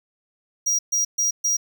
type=tone bursts; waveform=square; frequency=5730 Hz; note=F8; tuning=44 cents sharp; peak=-19 dBFS; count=4; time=0.66-1.57 s; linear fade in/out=10 ms; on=130 ms; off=130 ms; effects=none